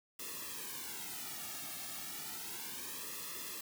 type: noise with flanger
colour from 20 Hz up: white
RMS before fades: -44 dBFS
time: 0.19-3.61 s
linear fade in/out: 5 ms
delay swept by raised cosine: 1.3 to 2.03 ms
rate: 0.32 Hz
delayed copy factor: -1
effects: none